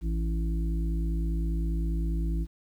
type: harmonic tone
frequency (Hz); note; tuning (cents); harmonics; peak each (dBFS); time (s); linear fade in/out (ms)
55; A1; 0; 1 / 3 / 5 / 6; -26 / -34 / -42 / -40; 0.01-2.47; 50
effects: 10-bit